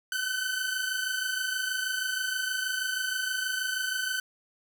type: tone pair together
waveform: sawtooth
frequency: 1503 / 1529.3 Hz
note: F#6 / G6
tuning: +27 / -43 cents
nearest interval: unison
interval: 30 cents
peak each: -29 / -27 dBFS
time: 0.12-4.2 s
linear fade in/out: 2 ms
effects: none